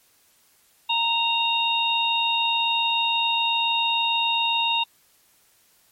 harmonic tone, 927 Hz, A#5, 10 cents flat, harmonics 1 / 3 / 4, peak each -24 / -24 / -24 dBFS, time 0.89-4.84 s, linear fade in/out 10 ms, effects white hiss -60 dBFS RMS until 5.91 s + MP3 64 kbps

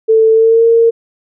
sine tone with pitch glide, 443.9 to 459.6 Hz, A4 to A#4, +15 to -25 cents, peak -5 dBFS, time 0.08-0.91 s, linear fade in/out 20 ms, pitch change +60 cents, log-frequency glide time 0.32-0.65 s, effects none

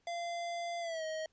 square tone with pitch glide, 688 to 630.9 Hz, F5 to D#5, -26 to +24 cents, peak -37 dBFS, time 0.07-1.26 s, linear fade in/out 2 ms, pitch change -150 cents, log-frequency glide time 0.8-1.04 s, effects pink hiss -75 dBFS RMS until 1.32 s + resampled to 16000 Hz

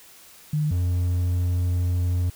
sine / triangle tone pair in turn, 151.3 / 88.7 Hz, D#3 / F2, -48 / +27 cents, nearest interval major sixth, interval 925 cents, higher first, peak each -20 / -18 dBFS, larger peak second, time 0.53-0.71 / 0.71-2.3 s, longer second, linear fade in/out 5 ms, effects white hiss -49 dBFS RMS until 2.35 s

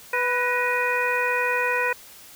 harmonic tone with a mistuned harmonic, 493.9 Hz, B4, in tune, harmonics 1 / 2 / 3 / 4 / 5, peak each -27 / -27 / -27 / -27 / -27 dBFS, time 0.13-1.93 s, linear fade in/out 5 ms, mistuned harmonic 4, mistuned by -71 cents, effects white hiss -46 dBFS RMS until 2.35 s

